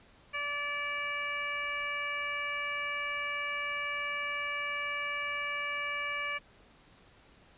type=harmonic tone with a mistuned harmonic; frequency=579 Hz; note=D5; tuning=25 cents flat; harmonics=1 / 2 / 3 / 4 / 5; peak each=-45 / -39 / -39 / -35 / -43 dBFS; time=0.33-6.39 s; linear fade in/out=20 ms; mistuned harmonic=5; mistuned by=-19 cents; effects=pink hiss -60 dBFS RMS until 7.57 s + resampled to 8000 Hz